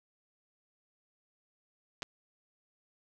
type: clicks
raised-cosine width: 0.2 ms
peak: -20 dBFS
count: 2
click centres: 2.022 / 2.029 s
effects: none